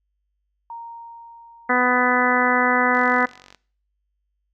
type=tone with exponential decay; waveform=sine; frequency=930 Hz; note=A#5; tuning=4 cents flat; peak=-31 dBFS; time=0.7-3.37 s; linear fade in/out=2 ms; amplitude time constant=580 ms
type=harmonic tone; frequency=249 Hz; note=B3; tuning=14 cents sharp; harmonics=1 / 2 / 3 / 4 / 5 / 6 / 7 / 8; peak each=-24 / -24 / -24 / -24 / -24 / -24 / -24 / -24 dBFS; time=1.69-3.26 s; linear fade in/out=10 ms
type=click train; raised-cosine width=0.2 ms; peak=-26 dBFS; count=29; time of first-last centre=2.95-3.547 s; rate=46.9 Hz
effects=noise-tail reverb RT60 0.5 s tail -22 dB re dry + added 50 Hz sine -70 dBFS peak until 4.53 s